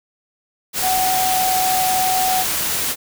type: tone in noise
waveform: sine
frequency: 747 Hz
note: F#5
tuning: 16 cents sharp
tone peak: -17 dBFS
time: 0.81-2.45 s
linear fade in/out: 50 ms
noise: white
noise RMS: -21 dBFS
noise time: 0.73-2.96 s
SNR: +1 dB
effects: none